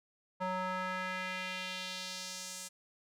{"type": "tone with band-pass filter sweep", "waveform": "square", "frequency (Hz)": 185, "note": "F#3", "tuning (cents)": 0, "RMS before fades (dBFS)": -39, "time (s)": [0.4, 2.69], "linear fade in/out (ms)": 20, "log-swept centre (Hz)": [920, 8000], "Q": 1.6, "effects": []}